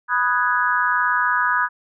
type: chord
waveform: sine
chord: G# minor seventh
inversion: first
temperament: equal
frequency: 987.8 / 1244.5 / 1480 / 1661.2 Hz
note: B5 / D#6 / F#6 / G#6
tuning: 0 / 0 / 0 / 0 cents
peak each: -22 dBFS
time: 0.08-1.69 s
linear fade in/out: 50 ms
effects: none